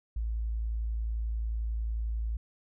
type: tone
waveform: sine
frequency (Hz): 55.6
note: A1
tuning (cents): +19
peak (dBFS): -29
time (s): 0.16-2.37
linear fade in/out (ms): 5
effects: none